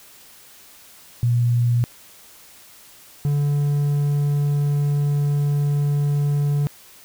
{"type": "tone pair in turn", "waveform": ["sine", "triangle"], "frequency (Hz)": [120, 144.5], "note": ["B2", "D3"], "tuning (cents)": [-49, -28], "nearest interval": "minor third", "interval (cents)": 321, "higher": "second", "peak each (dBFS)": -15, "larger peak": "neither", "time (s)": [[1.23, 1.84], [3.25, 6.67]], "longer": "second", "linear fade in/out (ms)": 0, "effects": ["white hiss -47 dBFS RMS until 7.04 s"]}